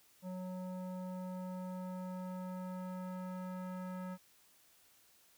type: tone with low-pass filter sweep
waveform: square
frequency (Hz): 183.9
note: F#3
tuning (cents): -10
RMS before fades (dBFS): -43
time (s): 0.22-4.18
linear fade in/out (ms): 50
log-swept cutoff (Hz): 760 to 1400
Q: 1.5
effects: white hiss -67 dBFS RMS until 5.37 s